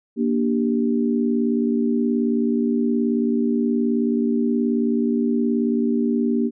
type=chord; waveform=sine; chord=G minor; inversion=first; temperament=just; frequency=235.2 / 294 / 392 Hz; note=Bb3 / D4 / G4; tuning=+16 / +2 / 0 cents; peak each=-19 / -24 / -25 dBFS; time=0.16-6.51 s; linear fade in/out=50 ms; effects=none